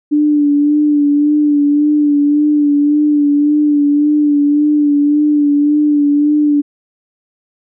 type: tone with vibrato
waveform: sine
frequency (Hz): 293.7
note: D4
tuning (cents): 0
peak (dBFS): -8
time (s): 0.11-6.62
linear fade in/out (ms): 20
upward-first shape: sine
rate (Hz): 1.8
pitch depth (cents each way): 32
effects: none